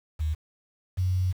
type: tone pair in turn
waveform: sine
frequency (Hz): 77.5 / 92.08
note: D#2 / F#2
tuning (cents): -6 / -8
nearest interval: minor third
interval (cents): 298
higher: second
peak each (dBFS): -24 / -22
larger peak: second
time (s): 0.19-0.35 / 0.97-1.33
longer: second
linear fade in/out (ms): 20
effects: 8-bit